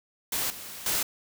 white noise with level steps, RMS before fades -29 / -41 / -27 dBFS, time 0.32-1.03 s, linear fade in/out 5 ms, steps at 0.5 / 0.86 s, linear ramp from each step 2 ms, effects none

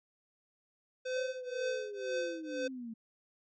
square tone with tremolo, 511 Hz, C5, 41 cents flat, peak -32 dBFS, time 1.05-2.68 s, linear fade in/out 10 ms, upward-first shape triangle, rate 2 Hz, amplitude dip 100%
sine linear sweep, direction down, 554.4 to 220 Hz, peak -40 dBFS, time 1.16-2.94 s, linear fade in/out 10 ms
effects resampled to 16000 Hz

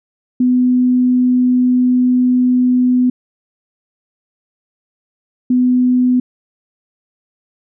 sine tone pair in turn, 250.4 / 250.4 Hz, B3 / B3, +24 / +24 cents, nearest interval unison, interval 0 cents, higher neither, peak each -9 / -9 dBFS, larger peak neither, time 0.4-3.1 / 5.5-6.2 s, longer first, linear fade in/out 5 ms, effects none

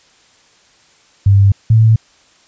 sine tone pair in turn, 99.2 / 111.35 Hz, G2 / A2, +21 / +21 cents, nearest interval major second, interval 200 cents, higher second, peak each -5 dBFS, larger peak neither, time 1.26-1.52 / 1.7-1.96 s, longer neither, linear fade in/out 5 ms, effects white hiss -50 dBFS RMS until 2.47 s + resampled to 16000 Hz

